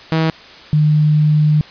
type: tone pair in turn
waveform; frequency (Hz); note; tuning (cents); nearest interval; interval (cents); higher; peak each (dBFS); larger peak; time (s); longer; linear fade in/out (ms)
sawtooth / sine; 160.7 / 151.68; E3 / D#3; -44 / -44; minor second; 100; first; -9; neither; 0.12-0.3 / 0.73-1.61; second; 0
effects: white hiss -38 dBFS RMS until 1.7 s + resampled to 11025 Hz